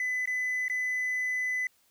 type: tone with dropouts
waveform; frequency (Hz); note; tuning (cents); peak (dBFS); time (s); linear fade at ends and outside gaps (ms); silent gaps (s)
triangle; 2006; B6; +26; -25; 0-1.67; 2; 0.257-0.274 / 0.682-0.698
effects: tanh soft clip ceiling -22 dBFS + white hiss -67 dBFS RMS until 1.9 s